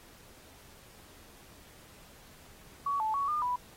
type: tone with pitch steps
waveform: sine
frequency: 1126 / 872 / 1119 / 1209 / 987 Hz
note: C#6 / A5 / C#6 / D6 / B5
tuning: +27 / -16 / +16 / +50 / -1 cents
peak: -28 dBFS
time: 2.86-3.56 s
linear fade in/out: 5 ms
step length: 140 ms
effects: pink hiss -56 dBFS RMS until 3.76 s + AAC 48 kbps